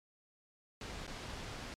pink noise with dropouts, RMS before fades -44 dBFS, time 0.81-1.74 s, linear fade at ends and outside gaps 1 ms, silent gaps 1.067-1.077 s, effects low-pass 6000 Hz 12 dB/octave + MP3 96 kbps

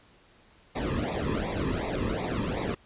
brown noise with flanger, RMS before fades -30 dBFS, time 0.75-2.75 s, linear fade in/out 10 ms, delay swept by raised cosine 0.65 to 1.39 ms, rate 2.7 Hz, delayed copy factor -1, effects pink hiss -59 dBFS RMS until 2.85 s + resampled to 8000 Hz

